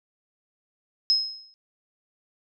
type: tone with exponential decay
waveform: sine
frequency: 5140 Hz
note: E8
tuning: 45 cents flat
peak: -15 dBFS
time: 1.1-1.54 s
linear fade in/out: 0 ms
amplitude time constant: 94 ms
effects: none